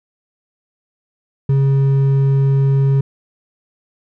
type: tone with hard clipping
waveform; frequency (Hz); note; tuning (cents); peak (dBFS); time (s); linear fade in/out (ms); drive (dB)
triangle; 136.8; C#3; -23; -12; 1.49-3.01; 5; 8
effects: none